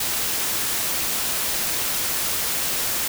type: noise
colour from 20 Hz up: white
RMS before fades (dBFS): -24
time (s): 0-3.08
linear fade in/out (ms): 5
effects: none

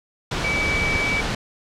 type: tone in noise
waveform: sine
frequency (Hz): 2295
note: D7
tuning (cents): -40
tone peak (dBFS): -21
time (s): 0.44-1.21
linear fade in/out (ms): 5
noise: pink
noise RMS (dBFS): -24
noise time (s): 0.31-1.35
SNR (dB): 0
effects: low-pass 5000 Hz 12 dB/octave

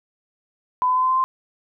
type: tone with pitch steps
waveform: sine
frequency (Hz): 1004 / 1012.2 / 1020.4 / 1028.7 / 1037 / 1045.4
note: B5 / B5 / C6 / C6 / C6 / C6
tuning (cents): +28 / +42 / -44 / -30 / -16 / -2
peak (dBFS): -16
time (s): 0.82-1.24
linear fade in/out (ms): 0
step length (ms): 70
effects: none

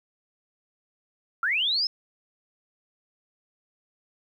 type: linear sweep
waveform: sine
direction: up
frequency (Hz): 1310 to 5274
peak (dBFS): -22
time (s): 1.43-1.87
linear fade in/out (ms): 2
effects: 10-bit

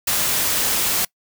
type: noise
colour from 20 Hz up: white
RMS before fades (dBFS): -20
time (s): 0.07-1.05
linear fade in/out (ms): 5
effects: noise-tail reverb RT60 0.1 s tail -24 dB re dry

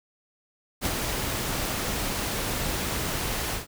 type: noise with ADSR envelope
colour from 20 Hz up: pink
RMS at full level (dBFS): -26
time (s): 0.81-3.67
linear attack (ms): 44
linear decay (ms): 43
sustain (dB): -3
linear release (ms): 140
effects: none

